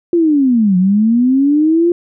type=linear two-way sweep; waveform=sine; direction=down then up; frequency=351.3 to 178.4 to 351.3 Hz; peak=-8 dBFS; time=0.13-1.92 s; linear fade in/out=2 ms; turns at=0.77 s; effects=none